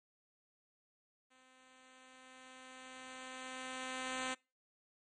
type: tone with level ramp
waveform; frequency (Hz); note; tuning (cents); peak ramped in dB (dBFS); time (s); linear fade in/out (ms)
5% pulse; 258.3; C4; -22; -54 to -25; 1.3-4.35; 20
effects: noise-tail reverb RT60 0.3 s tail -25 dB re dry + MP3 48 kbps